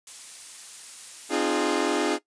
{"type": "noise", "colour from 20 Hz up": "blue", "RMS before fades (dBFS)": -39, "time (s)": [0.07, 1.36], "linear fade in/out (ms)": 2}
{"type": "chord", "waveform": "sawtooth", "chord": "F minor seventh", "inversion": "second", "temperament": "equal with one note detuned", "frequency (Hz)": [261.6, 304.4, 349.2, 415.3], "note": ["C4", "Eb4", "F4", "Ab4"], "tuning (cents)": [0, -38, 0, 0], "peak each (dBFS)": [-27, -23, -24, -24], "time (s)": [1.29, 2.19], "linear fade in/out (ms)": 50}
{"effects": ["noise-tail reverb RT60 0.1 s tail -18 dB re dry", "resampled to 22050 Hz"]}